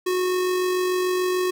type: tone with amplitude modulation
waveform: square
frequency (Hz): 365.8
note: F#4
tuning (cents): -20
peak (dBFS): -20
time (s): 0.06-1.51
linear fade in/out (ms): 10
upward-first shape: sine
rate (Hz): 46.8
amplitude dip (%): 25
effects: none